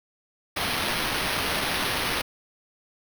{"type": "noise with sample-and-hold", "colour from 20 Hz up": "blue", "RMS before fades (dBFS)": -27, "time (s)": [0.56, 2.22], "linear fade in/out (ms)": 10, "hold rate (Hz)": 7350, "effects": []}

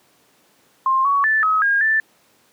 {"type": "tone with pitch steps", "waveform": "sine", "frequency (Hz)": [1058, 1122, 1756, 1276, 1623, 1765], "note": ["C6", "C#6", "A6", "D#6", "G#6", "A6"], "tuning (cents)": [19, 21, -4, 43, -40, 5], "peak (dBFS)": -14, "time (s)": [0.86, 2], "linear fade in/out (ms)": 2, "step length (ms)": 190, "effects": ["pink hiss -57 dBFS RMS until 2.52 s", "high-pass 200 Hz 12 dB/octave"]}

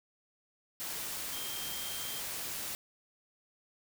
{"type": "tone in noise", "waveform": "sine", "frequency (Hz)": 3175, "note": "G7", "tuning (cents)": 21, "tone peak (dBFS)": -44, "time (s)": [1.33, 2.2], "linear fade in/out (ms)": 0, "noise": "white", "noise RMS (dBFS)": -39, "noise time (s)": [0.8, 2.75], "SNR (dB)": -8, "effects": []}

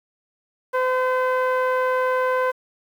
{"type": "tone with low-pass filter", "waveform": "sawtooth", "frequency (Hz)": 511, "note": "C5", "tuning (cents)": -41, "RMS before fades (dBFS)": -21, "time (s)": [0.73, 2.52], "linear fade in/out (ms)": 20, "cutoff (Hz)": 1400, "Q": 1.7, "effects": ["8-bit"]}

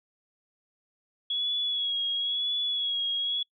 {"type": "tone with vibrato", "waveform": "sine", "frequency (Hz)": 3351, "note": "G#7", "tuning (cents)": 15, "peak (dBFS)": -26, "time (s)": [1.3, 3.43], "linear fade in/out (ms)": 5, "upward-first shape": "sine", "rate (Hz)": 0.98, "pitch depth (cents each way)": 37, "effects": ["noise-tail reverb RT60 0.1 s tail -25 dB re dry"]}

